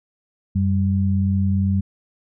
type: tone pair together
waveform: sine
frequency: 92.5 / 195.21 Hz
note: F#2 / G3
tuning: 0 / -7 cents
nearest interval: octave + minor second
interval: 1293 cents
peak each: -18 / -20 dBFS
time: 0.55-1.81 s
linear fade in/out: 10 ms
effects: none